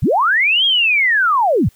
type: linear two-way sweep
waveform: sine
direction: up then down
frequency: 58.3 to 3300 to 58.3 Hz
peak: -11 dBFS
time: 0.02-1.69 s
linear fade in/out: 10 ms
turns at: 0.65 s
effects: white hiss -54 dBFS RMS until 1.75 s